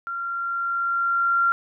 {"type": "tone with level ramp", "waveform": "sine", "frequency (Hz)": 1379, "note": "F6", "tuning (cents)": -22, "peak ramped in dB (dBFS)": [-27, -16], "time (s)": [0.07, 1.52], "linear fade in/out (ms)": 0, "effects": []}